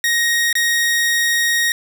sawtooth tone with dropouts, 1874 Hz, A#6, 9 cents sharp, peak -11 dBFS, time 0.04-1.72 s, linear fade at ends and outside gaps 1 ms, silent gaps 0.528-0.553 s, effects none

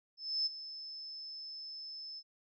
sine tone with ADSR envelope, 5250 Hz, E8, 8 cents flat, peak -29 dBFS, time 0.17-2.23 s, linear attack 290 ms, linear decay 21 ms, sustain -14 dB, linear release 52 ms, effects none

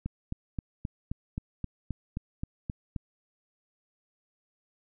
click train, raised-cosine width 5 ms, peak -20 dBFS, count 12, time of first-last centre 0.06-2.962 s, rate 3.79 Hz, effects none

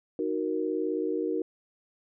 sine chord, D# minor, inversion none, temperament equal, 311.1 / 370 / 466.2 Hz, D#4 / F#4 / A#4, 0 / 0 / 0 cents, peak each -31 dBFS, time 0.19-1.42 s, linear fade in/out 2 ms, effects none

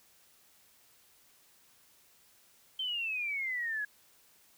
sine exponential sweep, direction down, 3136 to 1659 Hz, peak -32 dBFS, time 2.79-3.85 s, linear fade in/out 5 ms, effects white hiss -64 dBFS RMS until 4.57 s

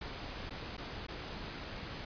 pink noise with dropouts, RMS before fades -43 dBFS, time 0.01-2.05 s, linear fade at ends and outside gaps 5 ms, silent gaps 0.496-0.506 / 0.768-0.778 / 1.068-1.083 s, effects resampled to 11025 Hz

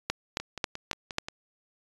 two click trains, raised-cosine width 0.2 ms, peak -9 / -19 dBFS, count 5 / 6, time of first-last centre 0.1-1.184 / 0.4-1.285 s, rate 3.69 / 5.65 Hz, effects resampled to 24000 Hz

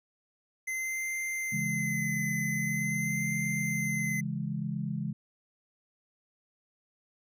square tone with vibrato, 2059 Hz, C7, 28 cents flat, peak -32 dBFS, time 0.67-4.21 s, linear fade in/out 10 ms, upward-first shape sine, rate 0.45 Hz, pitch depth 23 cents each way
sine chord, C# minor, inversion none, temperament just, 138.59 / 166.31 / 207.9 Hz, C#3 / E3 / G#3, 0 / +16 / +2 cents, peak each -35 dBFS, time 1.52-5.13 s, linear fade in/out 10 ms
effects none

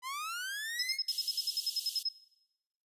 sawtooth linear sweep, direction up, 987.8 to 2192 Hz, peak -33 dBFS, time 0.02-0.99 s, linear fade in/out 50 ms
sine tone bursts, 5150 Hz, E8, 41 cents flat, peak -29 dBFS, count 14, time 0.79-2.089 s, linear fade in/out 5 ms, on 38 ms, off 59 ms
pink high-pass noise, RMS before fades -43 dBFS, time 1.08-2.03 s, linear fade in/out 5 ms, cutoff 2900 Hz, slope 96 dB/octave
effects noise-tail reverb RT60 1.0 s tail -21 dB re dry + resampled to 32000 Hz

